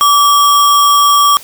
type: tone with sample-and-hold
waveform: sine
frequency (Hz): 1157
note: D6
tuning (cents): -26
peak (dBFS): -5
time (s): 0.01-1.37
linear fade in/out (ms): 0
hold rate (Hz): 4410
effects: white hiss -34 dBFS RMS until 1.43 s